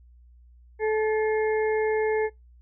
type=harmonic tone with a mistuned harmonic; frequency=433.9 Hz; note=A4; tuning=24 cents flat; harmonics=1 / 2 / 4 / 5; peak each=-22 / -32 / -35 / -35 dBFS; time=0.79-2.3 s; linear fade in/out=50 ms; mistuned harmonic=5; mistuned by=-26 cents; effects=noise-tail reverb RT60 0.2 s tail -25 dB re dry + added 60 Hz sine -50 dBFS peak until 2.61 s